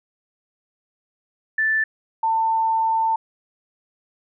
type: tone pair in turn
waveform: sine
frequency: 1760 / 895.4 Hz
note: A6 / A5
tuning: 0 / +30 cents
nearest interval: octave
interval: 1170 cents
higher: first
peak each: -17 dBFS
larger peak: neither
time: 1.58-1.84 / 2.23-3.16 s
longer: second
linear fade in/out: 5 ms
effects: none